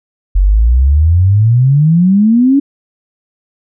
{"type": "exponential sweep", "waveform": "sine", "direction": "up", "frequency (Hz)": [44.6, 286.6], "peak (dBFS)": -5, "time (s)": [0.35, 2.6], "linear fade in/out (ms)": 10, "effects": []}